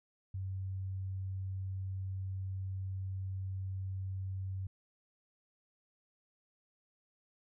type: tone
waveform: sine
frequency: 95.2 Hz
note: F#2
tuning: 50 cents sharp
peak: -36 dBFS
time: 0.34-4.67 s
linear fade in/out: 5 ms
effects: none